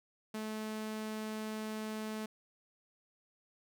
sawtooth tone, 216.7 Hz, A3, 26 cents flat, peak -34 dBFS, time 0.34-2.26 s, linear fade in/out 5 ms, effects none

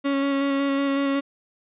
35% pulse tone with vibrato, 277.2 Hz, C#4, in tune, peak -19 dBFS, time 0.04-1.21 s, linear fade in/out 20 ms, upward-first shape square, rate 5.4 Hz, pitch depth 12 cents each way, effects resampled to 8000 Hz

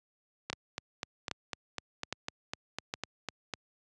two click trains, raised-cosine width 0.2 ms, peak -16 / -17 dBFS, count 4 / 13, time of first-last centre 0.5-2.939 / 0.53-3.538 s, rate 1.23 / 3.99 Hz, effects high-pass 80 Hz 12 dB/octave + resampled to 22050 Hz

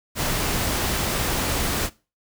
pink noise, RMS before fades -24 dBFS, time 0.15-1.9 s, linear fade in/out 50 ms, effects noise-tail reverb RT60 0.3 s tail -20 dB re dry

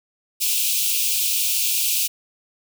white high-pass noise, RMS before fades -21 dBFS, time 0.4-2.08 s, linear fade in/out 20 ms, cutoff 2400 Hz, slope 96 dB/octave, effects none

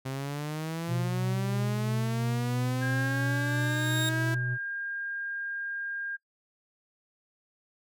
sawtooth linear sweep, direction up, 130.81 to 329.6 Hz, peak -28 dBFS, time 0.05-4.35 s, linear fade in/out 10 ms
triangle tone with tremolo, 123.47 Hz, B2, in tune, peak -25 dBFS, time 0.87-4.58 s, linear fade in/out 50 ms, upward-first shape sine, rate 3 Hz, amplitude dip 25%
sine tone, 1610 Hz, G6, 46 cents sharp, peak -32 dBFS, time 2.81-6.17 s, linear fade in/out 20 ms
sawtooth tone with exponential growth, 3729 Hz, A#7, in tune, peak -25 dBFS, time 2.89-4.09 s, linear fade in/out 1 ms, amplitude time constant 260 ms
effects noise-tail reverb RT60 0.1 s tail -22 dB re dry

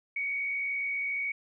sine tone with frequency modulation, 2243 Hz, C#7, 20 cents sharp, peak -29 dBFS, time 0.16-1.32 s, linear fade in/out 5 ms, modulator 61.3 Hz, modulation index 0.74, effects none

